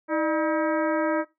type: harmonic tone with a mistuned harmonic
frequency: 319.7 Hz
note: D#4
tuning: 47 cents sharp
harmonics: 1 / 2 / 3 / 4 / 5 / 6 / 7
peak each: -25 / -26 / -30 / -33 / -34 / -39 / -41 dBFS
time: 0.08-1.25 s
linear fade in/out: 50 ms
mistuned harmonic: 2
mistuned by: -99 cents
effects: noise-tail reverb RT60 0.2 s tail -17 dB re dry